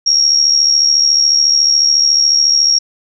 sine tone with amplitude modulation, 5588 Hz, F8, in tune, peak -5 dBFS, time 0.06-2.79 s, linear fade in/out 10 ms, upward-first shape sine, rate 74 Hz, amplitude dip 65%, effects none

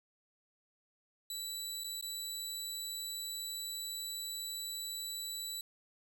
20% pulse tone with dropouts, 3951 Hz, B7, in tune, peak -33 dBFS, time 1.3-5.61 s, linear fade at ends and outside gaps 2 ms, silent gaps 1.837-1.843 / 2.012-2.025 s, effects none

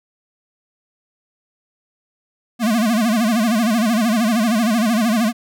square tone with vibrato, 224.7 Hz, A3, 37 cents sharp, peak -15 dBFS, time 2.59-5.33 s, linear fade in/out 50 ms, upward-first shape sine, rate 13 Hz, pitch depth 140 cents each way, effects none

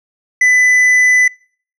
triangle tone with tanh clipping, 1999 Hz, B6, 20 cents sharp, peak -8 dBFS, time 0.41-1.28 s, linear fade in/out 5 ms, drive 10 dB, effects noise-tail reverb RT60 0.5 s tail -26 dB re dry

